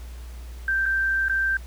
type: tone with dropouts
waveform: sine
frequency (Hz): 1568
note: G6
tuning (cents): 0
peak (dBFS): -20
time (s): 0.68-1.57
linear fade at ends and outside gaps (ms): 2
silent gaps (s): 0.857-0.861 / 1.284-1.296
effects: added 60 Hz sine -35 dBFS peak until 1.66 s + pink hiss -50 dBFS RMS until 1.66 s